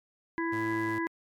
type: harmonic tone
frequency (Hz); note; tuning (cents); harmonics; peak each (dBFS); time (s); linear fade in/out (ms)
332.2; E4; +13; 1 / 3 / 5 / 6; -30 / -35 / -37 / -38; 0.38-1.07; 0
type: tone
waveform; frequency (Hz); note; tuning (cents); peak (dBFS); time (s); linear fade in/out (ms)
sawtooth; 110; A2; 0; -34; 0.52-0.99; 10
effects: MP3 96 kbps